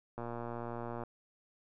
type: click train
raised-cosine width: 1 ms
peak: -27 dBFS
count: 102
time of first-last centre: 0.18-1.036 s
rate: 118 Hz
effects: none